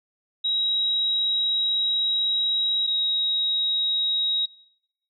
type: tone pair in turn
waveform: sine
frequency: 3834 / 3805 Hz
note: A#7 / A#7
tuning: +48 / +35 cents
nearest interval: unison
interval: 13 cents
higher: first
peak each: -21 dBFS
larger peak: neither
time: 0.44-2.87 / 2.87-4.46 s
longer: first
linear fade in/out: 10 ms
effects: noise-tail reverb RT60 0.9 s tail -24 dB re dry